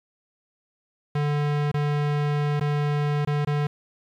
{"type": "tone with dropouts", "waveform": "square", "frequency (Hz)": 146.83, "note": "D3", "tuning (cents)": 0, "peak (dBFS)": -22, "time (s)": [1.15, 3.67], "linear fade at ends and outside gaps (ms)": 5, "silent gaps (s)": [[1.716, 1.741], [2.598, 2.609], [3.25, 3.272], [3.449, 3.471]], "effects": ["low-pass 3000 Hz 12 dB/octave", "9-bit"]}